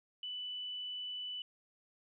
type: tone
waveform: sine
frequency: 2983 Hz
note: F#7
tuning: 13 cents sharp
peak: -39 dBFS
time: 0.23-1.42 s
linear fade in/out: 2 ms
effects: none